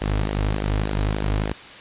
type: tone with flanger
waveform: sawtooth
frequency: 51.5 Hz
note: G#1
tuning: 14 cents flat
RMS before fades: -23 dBFS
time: 0.01-1.53 s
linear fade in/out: 5 ms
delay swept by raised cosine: 0.77 to 5.67 ms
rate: 3.4 Hz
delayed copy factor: -0.55
effects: white hiss -40 dBFS RMS until 1.8 s + resampled to 8000 Hz